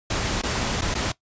pink noise with dropouts, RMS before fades -25 dBFS, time 0.1-1.12 s, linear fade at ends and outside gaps 5 ms, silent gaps 0.417-0.434 / 0.811-0.818 / 0.942-0.95 s, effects noise-tail reverb RT60 0.1 s tail -18 dB re dry + resampled to 16000 Hz

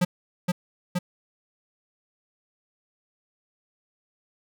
square tone with echo, 178.6 Hz, F3, 39 cents sharp, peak -19 dBFS, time 0.01-0.05 s, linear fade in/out 10 ms, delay 470 ms, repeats 2, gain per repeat -2 dB, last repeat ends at 0.99 s, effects none

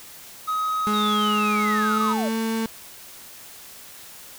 triangle tone, 1264 Hz, D#6, 27 cents sharp, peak -20 dBFS, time 0.47-2.14 s, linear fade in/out 20 ms
35% pulse tone with pitch glide, 210.4 to 224.2 Hz, G#3 to A3, +23 to +33 cents, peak -21 dBFS, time 0.87-2.66 s, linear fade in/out 0 ms, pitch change +110 cents, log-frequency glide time 1.61-2.35 s
sine linear sweep, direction down, 3839 to 538 Hz, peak -27 dBFS, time 0.93-2.29 s, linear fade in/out 10 ms
effects white hiss -43 dBFS RMS until 4.38 s

